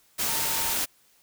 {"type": "tone in noise", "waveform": "sine", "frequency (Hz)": 910, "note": "A#5", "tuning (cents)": -42, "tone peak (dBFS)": -36, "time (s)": [0.27, 0.74], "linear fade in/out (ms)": 20, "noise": "white", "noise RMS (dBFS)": -27, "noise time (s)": [0.18, 0.86], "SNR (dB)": -12, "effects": ["white hiss -62 dBFS RMS until 1.22 s"]}